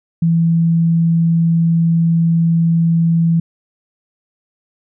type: tone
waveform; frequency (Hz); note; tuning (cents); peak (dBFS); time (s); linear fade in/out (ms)
sine; 166.2; E3; +15; -10; 0.22-3.4; 5
effects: none